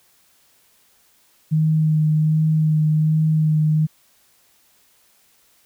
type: tone with vibrato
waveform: sine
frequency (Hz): 155.56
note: D#3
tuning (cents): 0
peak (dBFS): -14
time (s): 1.51-3.87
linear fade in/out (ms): 20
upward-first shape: sine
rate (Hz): 1.3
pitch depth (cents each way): 16
effects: white hiss -58 dBFS RMS until 5.65 s